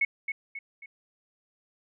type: tone with echo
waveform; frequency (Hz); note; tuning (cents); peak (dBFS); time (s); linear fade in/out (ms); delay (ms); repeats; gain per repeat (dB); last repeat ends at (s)
sine; 2200; C#7; -14; -21; 0.01-0.05; 5; 270; 3; -7; 0.86
effects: none